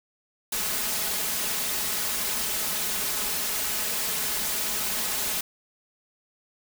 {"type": "noise with comb filter", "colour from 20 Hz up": "white", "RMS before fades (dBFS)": -28, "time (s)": [0.52, 5.41], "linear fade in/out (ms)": 5, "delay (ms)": 4.7, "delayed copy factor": 0.55, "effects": []}